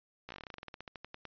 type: slowing click train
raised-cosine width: 0.3 ms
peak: -28 dBFS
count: 21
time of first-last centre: 0.29-1.253 s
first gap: 15 ms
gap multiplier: 1.11
effects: resampled to 11025 Hz